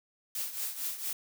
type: noise with tremolo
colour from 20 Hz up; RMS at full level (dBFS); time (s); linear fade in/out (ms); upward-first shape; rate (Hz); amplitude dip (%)
blue; -33; 0.35-1.13; 2; triangle; 4.4; 75
effects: none